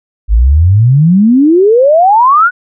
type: exponential sweep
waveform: sine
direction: up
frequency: 49.52 to 1500 Hz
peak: -3 dBFS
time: 0.28-2.51 s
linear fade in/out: 50 ms
effects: none